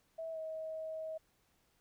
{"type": "tone with pitch glide", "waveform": "sine", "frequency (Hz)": [651, 636.1], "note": ["E5", "D#5"], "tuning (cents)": [-22, 38], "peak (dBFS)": -39, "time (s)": [0.18, 1.18], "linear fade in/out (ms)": 10, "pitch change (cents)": -40, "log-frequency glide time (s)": [0.32, 0.38], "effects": ["pink hiss -74 dBFS RMS until 1.8 s"]}